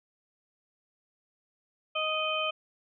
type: harmonic tone with a mistuned harmonic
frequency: 624 Hz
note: D#5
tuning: 5 cents sharp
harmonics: 1 / 2 / 4 / 5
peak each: -33 / -33 / -33 / -33 dBFS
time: 1.95-2.51 s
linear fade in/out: 10 ms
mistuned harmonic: 5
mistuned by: -19 cents
effects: none